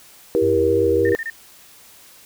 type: chord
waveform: sine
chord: E diminished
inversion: none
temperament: just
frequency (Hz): 329.6 / 395.6 / 474.7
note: E4 / G4 / Bb4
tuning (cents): 0 / +16 / +31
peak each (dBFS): -22 / -19 / -17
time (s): 0.35-1.15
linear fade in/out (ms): 0
type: tone with vibrato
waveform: triangle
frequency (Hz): 89.7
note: F2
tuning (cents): +47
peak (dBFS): -24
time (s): 0.41-1.14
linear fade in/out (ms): 20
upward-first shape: square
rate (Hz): 3.4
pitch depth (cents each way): 96
type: tone bursts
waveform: sine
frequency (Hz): 1817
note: A#6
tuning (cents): -45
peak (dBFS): -24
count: 4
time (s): 1.05-1.3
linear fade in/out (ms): 2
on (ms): 43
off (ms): 26
effects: white hiss -47 dBFS RMS until 2.25 s